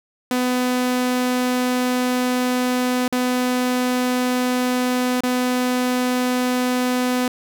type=tone with dropouts; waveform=sawtooth; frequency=250.4 Hz; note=B3; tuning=24 cents sharp; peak=-14 dBFS; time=0.31-7.28 s; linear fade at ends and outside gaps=2 ms; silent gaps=3.08-3.125 / 5.206-5.235 s; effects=none